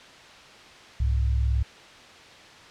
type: tone pair together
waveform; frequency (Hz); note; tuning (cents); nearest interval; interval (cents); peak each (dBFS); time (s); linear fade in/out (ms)
sine; 66.2 / 105.09; C2 / G#2; +21 / +21; minor sixth; 800; -21 / -28; 1-1.63; 5
effects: white hiss -47 dBFS RMS until 2.7 s + low-pass 4000 Hz 12 dB/octave